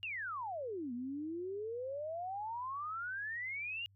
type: exponential two-way sweep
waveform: sine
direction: down then up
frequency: 2876 to 235.5 to 2876 Hz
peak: -38 dBFS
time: 0.03-3.86 s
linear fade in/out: 0 ms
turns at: 0.93 s
effects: added 98 Hz sine -63 dBFS peak until 3.95 s